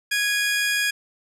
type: tone pair together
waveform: sawtooth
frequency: 1661.2 / 2449 Hz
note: G#6 / D#7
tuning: 0 / -28 cents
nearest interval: perfect fifth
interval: 672 cents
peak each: -18 / -22 dBFS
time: 0.11-0.91 s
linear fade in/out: 10 ms
effects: low-pass 12000 Hz 12 dB/octave